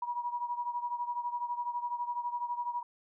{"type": "beating tone pair", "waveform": "sine", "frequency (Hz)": [960, 972], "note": ["B5", "B5"], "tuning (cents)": [-49, -28], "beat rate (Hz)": 12, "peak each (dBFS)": [-34, -38], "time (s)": [0.02, 2.83], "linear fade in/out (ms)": 5, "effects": []}